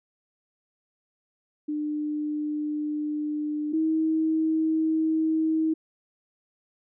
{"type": "tone pair in turn", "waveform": "sine", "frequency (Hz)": [300, 317.8], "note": ["D4", "D#4"], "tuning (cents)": [37, 37], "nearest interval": "minor second", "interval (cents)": 100, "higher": "second", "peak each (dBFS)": [-26, -21], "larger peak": "second", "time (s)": [[1.68, 3.73], [3.73, 5.74]], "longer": "first", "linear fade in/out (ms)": 10, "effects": []}